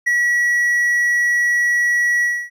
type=tone with ADSR envelope; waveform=triangle; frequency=1930 Hz; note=B6; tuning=40 cents flat; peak=-10 dBFS; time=0.06-2.5 s; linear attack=17 ms; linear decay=5 ms; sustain=-2 dB; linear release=270 ms; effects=none